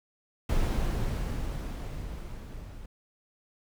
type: noise with level ramp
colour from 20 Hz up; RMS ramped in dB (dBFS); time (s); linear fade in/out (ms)
brown; -25 to -44; 0.49-2.86; 5
effects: none

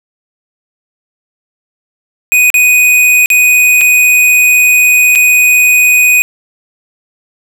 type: tone with dropouts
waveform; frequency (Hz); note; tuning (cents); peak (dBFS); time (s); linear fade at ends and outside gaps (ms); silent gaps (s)
square; 2489; D#7; 0; -5; 2.32-6.22; 0; 2.502-2.542 / 3.259-3.302 / 3.81-3.814 / 5.152-5.157
effects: 7-bit

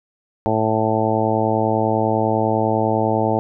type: harmonic tone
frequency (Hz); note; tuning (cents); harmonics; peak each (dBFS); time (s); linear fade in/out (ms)
110; A2; 0; 1 / 2 / 3 / 4 / 5 / 6 / 7 / 8; -24 / -24 / -24 / -24 / -24 / -24 / -24 / -24; 0.46-3.39; 0
effects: none

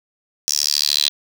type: tone with high-pass filter sweep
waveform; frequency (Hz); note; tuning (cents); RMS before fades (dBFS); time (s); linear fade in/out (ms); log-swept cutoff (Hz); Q
10% pulse; 73.42; D2; 0; -19; 0.48-1.09; 0; 5800 to 3800; 5.6
effects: none

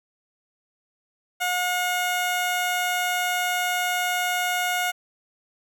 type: tone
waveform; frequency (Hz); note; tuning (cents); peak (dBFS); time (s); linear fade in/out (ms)
15% pulse; 720; F#5; -47; -16; 1.4-4.92; 20
effects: none

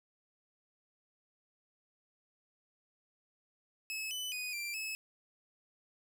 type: tone with pitch steps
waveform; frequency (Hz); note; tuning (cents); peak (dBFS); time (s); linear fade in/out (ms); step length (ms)
sawtooth; 2588 / 3000 / 2485 / 2361 / 2591; E7 / F#7 / D#7 / D7 / E7; -32 / +23 / -3 / +9 / -30; -34; 3.9-4.95; 0; 210
effects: none

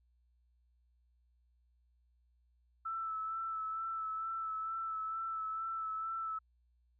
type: tone with vibrato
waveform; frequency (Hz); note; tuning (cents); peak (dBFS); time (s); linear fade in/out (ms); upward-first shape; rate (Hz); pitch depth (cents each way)
sine; 1318.5; E6; 0; -36; 2.85-6.39; 10; sine; 2.2; 23
effects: added 60 Hz sine -69 dBFS peak until 6.99 s

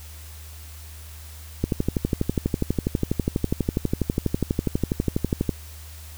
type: click train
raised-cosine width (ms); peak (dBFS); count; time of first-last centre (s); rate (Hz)
3; -8; 48; 1.64-5.492; 12.2
effects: added 77 Hz sine -39 dBFS peak until 6.17 s + white hiss -46 dBFS RMS until 6.17 s

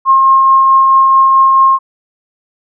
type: tone with tremolo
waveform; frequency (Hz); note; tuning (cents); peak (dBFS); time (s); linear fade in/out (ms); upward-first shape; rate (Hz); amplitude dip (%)
sine; 1070; C6; +38; -3; 0.05-1.79; 50; triangle; 4.6; 25
effects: none

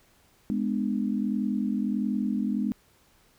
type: chord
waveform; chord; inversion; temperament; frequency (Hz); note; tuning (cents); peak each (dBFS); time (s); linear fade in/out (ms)
sine; G# diminished; none; just; 207.7 / 249.2 / 299; G#3 / B3 / D4; 0 / +16 / +31; -27 / -29 / -33; 0.5-2.72; 0
effects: pink hiss -62 dBFS RMS until 3.38 s

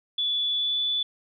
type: tone with pitch glide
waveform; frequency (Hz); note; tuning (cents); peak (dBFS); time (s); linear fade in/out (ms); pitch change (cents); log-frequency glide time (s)
sine; 3444 to 3470; A7 to A7; -38 to -25; -23; 0.18-1.03; 5; +13; 0.5-0.78
effects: none

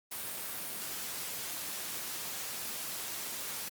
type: noise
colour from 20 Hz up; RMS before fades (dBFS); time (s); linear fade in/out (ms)
white; -39; 0.11-3.69; 10
effects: high-pass 100 Hz 12 dB/octave + Opus 32 kbps

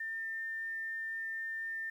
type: tone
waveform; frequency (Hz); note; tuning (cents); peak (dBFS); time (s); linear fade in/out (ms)
sine; 1801; A6; +40; -36; 0-1.9; 5
effects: 11-bit

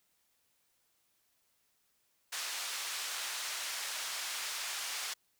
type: band-pass noise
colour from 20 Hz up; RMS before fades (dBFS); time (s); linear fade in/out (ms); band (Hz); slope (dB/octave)
white; -39; 2.32-5.14; 10; 920 to 6900; 12
effects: white hiss -75 dBFS RMS until 5.39 s

